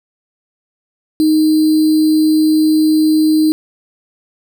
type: tone with sample-and-hold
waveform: sine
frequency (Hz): 311.1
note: D#4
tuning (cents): 0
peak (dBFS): -8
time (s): 1.2-3.52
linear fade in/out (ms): 0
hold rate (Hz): 4410
effects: none